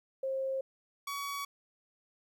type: tone pair in turn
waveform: sine / sawtooth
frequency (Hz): 533 / 1129.4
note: C5 / C#6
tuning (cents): +32 / +32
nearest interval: octave + minor second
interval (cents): 1300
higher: second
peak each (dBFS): -31 / -32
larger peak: first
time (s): 0.23-0.61 / 1.07-1.45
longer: neither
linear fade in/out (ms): 5
effects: 12-bit

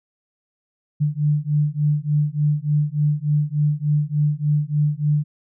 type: beating tone pair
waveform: sine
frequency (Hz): 147 / 150.4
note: D3 / D3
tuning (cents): +2 / +42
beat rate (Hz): 3.4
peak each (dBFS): -20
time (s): 1-5.24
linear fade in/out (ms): 20
effects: none

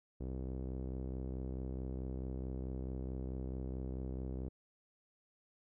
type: tone with low-pass filter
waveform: sawtooth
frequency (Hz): 64.6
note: C2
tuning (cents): -21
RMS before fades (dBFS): -41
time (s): 0.2-4.49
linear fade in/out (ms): 10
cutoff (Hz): 410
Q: 1.5
effects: none

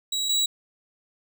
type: tone pair in turn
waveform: 30% pulse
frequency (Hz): 3880 / 3896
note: B7 / B7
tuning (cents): -31 / -24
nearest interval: unison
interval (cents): 7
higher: second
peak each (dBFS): -22 / -18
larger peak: second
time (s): 0.12-0.29 / 0.29-0.46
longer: neither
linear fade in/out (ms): 5
effects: none

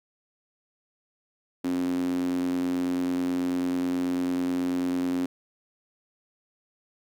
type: tone with high-pass filter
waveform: sawtooth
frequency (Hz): 89.2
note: F2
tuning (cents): +37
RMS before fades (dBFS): -27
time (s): 1.64-5.26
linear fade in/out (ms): 5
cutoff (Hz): 270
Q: 7.1
effects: none

